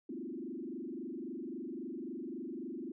sine tone with frequency modulation, 293.7 Hz, D4, in tune, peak -39 dBFS, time 0.09-2.92 s, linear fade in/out 5 ms, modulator 23.7 Hz, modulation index 2.9, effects none

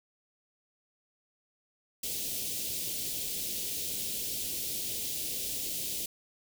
white band-stop noise, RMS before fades -35 dBFS, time 2.03-6.06 s, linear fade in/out 5 ms, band 530 to 2800 Hz, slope 24 dB/octave, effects none

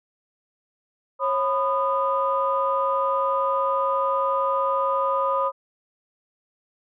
sine tone cluster, 545 / 999 / 1230 Hz, C#5 / B5 / D#6, -29 / +20 / -20 cents, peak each -24 dBFS, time 1.19-5.52 s, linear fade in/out 50 ms, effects tanh soft clip ceiling -10 dBFS

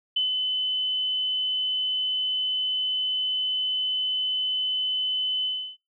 sine tone with ADSR envelope, 3025 Hz, F#7, 38 cents sharp, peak -20 dBFS, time 0.16-5.77 s, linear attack 7 ms, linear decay 130 ms, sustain -3 dB, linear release 320 ms, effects noise-tail reverb RT60 0.3 s tail -24 dB re dry

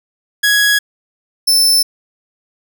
sawtooth tone pair in turn, 1667 / 5292 Hz, G#6 / E8, +6 / +6 cents, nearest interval octave + minor sixth, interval 2000 cents, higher second, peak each -6 dBFS, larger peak neither, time 0.43-0.79 / 1.47-1.83 s, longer neither, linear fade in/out 10 ms, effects none

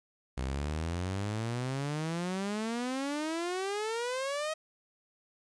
sawtooth exponential sweep, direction up, 62.7 to 637 Hz, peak -28 dBFS, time 0.37-4.54 s, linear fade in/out 10 ms, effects resampled to 22050 Hz + 10-bit

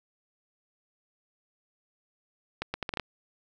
accelerating click train, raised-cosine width 0.3 ms, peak -15 dBFS, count 7, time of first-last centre 2.62-2.997 s, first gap 120 ms, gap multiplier 0.73, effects none

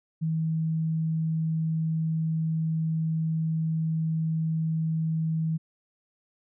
sine tone, 160.4 Hz, E3, 47 cents flat, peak -24 dBFS, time 0.21-5.58 s, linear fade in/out 20 ms, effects none

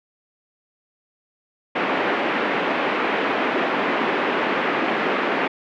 pink band-pass noise, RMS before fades -22 dBFS, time 1.75-5.48 s, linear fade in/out 10 ms, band 250 to 2600 Hz, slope 24 dB/octave, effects none

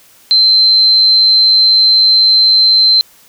sine tone, 4102 Hz, C8, 35 cents flat, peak -5 dBFS, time 0.31-3.01 s, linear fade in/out 0 ms, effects white hiss -45 dBFS RMS until 3.28 s

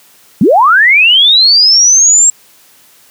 sine linear sweep, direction up, 156.6 to 7580 Hz, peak -3 dBFS, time 0.41-2.3 s, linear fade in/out 2 ms, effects white hiss -44 dBFS RMS until 3.1 s + high-pass 100 Hz 12 dB/octave

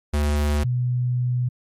square / sine tone pair in turn, 73.7 / 123.95 Hz, D2 / B2, +7 / +7 cents, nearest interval major sixth, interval 900 cents, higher second, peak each -19 dBFS, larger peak neither, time 0.13-0.64 / 0.64-1.49 s, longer second, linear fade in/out 10 ms, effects MP3 64 kbps

